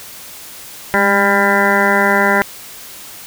harmonic tone with a mistuned harmonic, 199.3 Hz, G3, 29 cents sharp, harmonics 1 / 2 / 3 / 4 / 5 / 7 / 8 / 9 / 10, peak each -19 / -19 / -19 / -19 / -19 / -19 / -19 / -19 / -19 dBFS, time 0.94-2.42 s, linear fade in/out 0 ms, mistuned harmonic 1, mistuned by +36 cents, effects white hiss -34 dBFS RMS until 3.26 s

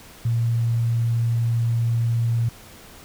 sine tone, 116.54 Hz, A#2, in tune, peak -18 dBFS, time 0.25-2.49 s, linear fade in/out 5 ms, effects pink hiss -45 dBFS RMS until 3.04 s

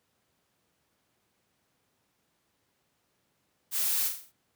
blue noise with echo, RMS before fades -29 dBFS, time 3.71-4.11 s, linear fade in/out 50 ms, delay 43 ms, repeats 5, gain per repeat -6 dB, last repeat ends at 4.325 s, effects pink hiss -74 dBFS RMS until 4.55 s + high-pass 100 Hz 12 dB/octave

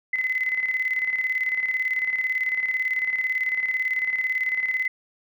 sine tone with tremolo, 2033 Hz, B6, 50 cents sharp, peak -20 dBFS, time 0.13-4.88 s, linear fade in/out 5 ms, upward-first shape square, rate 18 Hz, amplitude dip 55%, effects none

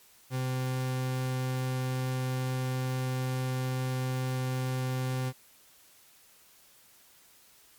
40% pulse tone, 128.9 Hz, C3, 26 cents flat, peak -28 dBFS, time 0.3-5.33 s, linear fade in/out 50 ms, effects white hiss -59 dBFS RMS until 7.78 s + MP3 96 kbps

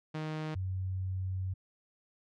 sawtooth / sine tone pair in turn, 155.56 / 93.68 Hz, D#3 / F#2, 0 / +22 cents, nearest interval major sixth, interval 878 cents, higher first, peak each -31 / -32 dBFS, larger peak first, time 0.14-0.55 / 0.55-1.54 s, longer second, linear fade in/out 10 ms, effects low-pass 4000 Hz 12 dB/octave

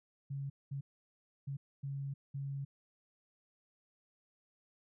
sine tone bursts at uneven times, 138.59 Hz, C#3, in tune, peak -37 dBFS, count 5, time 0.3-0.5 / 0.71-0.81 / 1.47-1.57 / 1.83-2.14 / 2.34-2.65 s, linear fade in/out 10 ms, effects none

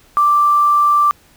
sine tone with quantisation, 1174.7 Hz, D6, in tune, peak -9 dBFS, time 0.17-1.11 s, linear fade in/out 0 ms, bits 6, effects pink hiss -50 dBFS RMS until 1.36 s

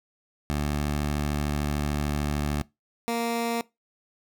15% pulse tone pair in turn, 73.42 / 233.1 Hz, D2 / A#3, 0 / 0 cents, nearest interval octave + minor sixth, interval 2000 cents, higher second, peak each -19 dBFS, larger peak neither, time 0.5-2.62 / 3.08-3.61 s, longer first, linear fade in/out 0 ms, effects noise-tail reverb RT60 0.2 s tail -21 dB re dry

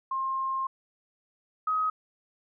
sine tone pair in turn, 1063 / 1264.1 Hz, C6 / D#6, +27 / +27 cents, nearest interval minor third, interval 300 cents, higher second, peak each -27 / -24 dBFS, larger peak second, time 0.11-0.67 / 1.67-1.9 s, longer first, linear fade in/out 5 ms, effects none

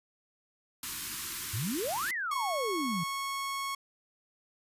white band-stop noise, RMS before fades -37 dBFS, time 0.83-2.11 s, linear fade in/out 2 ms, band 380 to 940 Hz, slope 96 dB/octave
sine exponential two-way sweep, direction up then down, 91.6 to 2093 to 155.7 Hz, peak -31 dBFS, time 1.53-3.04 s, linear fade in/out 10 ms, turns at 2.12 s
sawtooth tone, 1100 Hz, C#6, 14 cents flat, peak -29 dBFS, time 2.31-3.75 s, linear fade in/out 5 ms
effects resampled to 32000 Hz

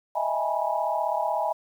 sine tone cluster, 625 / 663 / 814 / 850 / 971 Hz, D#5 / E5 / G#5 / G#5 / B5, +8 / +10 / -35 / +40 / -30 cents, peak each -30 dBFS, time 0.15-1.53 s, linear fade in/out 10 ms, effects 9-bit

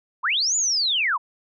sine linear two-way sweep, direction up then down, 880 to 7080 to 880 Hz, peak -19 dBFS, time 0.23-1.18 s, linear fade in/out 20 ms, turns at 0.56 s, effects none

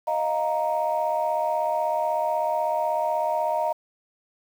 sine chord, Eb suspended second, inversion none, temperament equal, 622.3 / 698.5 / 932.3 Hz, Eb5 / F5 / Bb5, 0 / 0 / 0 cents, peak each -25 / -27 / -25 dBFS, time 0.07-3.73 s, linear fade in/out 10 ms, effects tanh soft clip ceiling -14 dBFS + 8-bit

